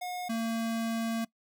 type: tone pair in turn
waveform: square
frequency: 722 / 227.4 Hz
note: F#5 / A#3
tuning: -43 / -43 cents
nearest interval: octave + minor sixth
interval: 2000 cents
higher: first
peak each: -35 / -30 dBFS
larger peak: second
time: 0.01-0.29 / 0.29-1.25 s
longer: second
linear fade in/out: 10 ms
effects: noise-tail reverb RT60 0.1 s tail -21 dB re dry